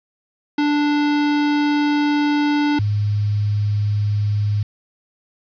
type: tone pair in turn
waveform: square / sine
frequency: 293.7 / 103.84 Hz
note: D4 / G#2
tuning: 0 / 0 cents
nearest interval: octave + tritone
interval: 1800 cents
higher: first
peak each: -16 dBFS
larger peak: neither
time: 0.58-2.79 / 2.79-4.63 s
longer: first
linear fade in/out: 5 ms
effects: resampled to 11025 Hz + 7-bit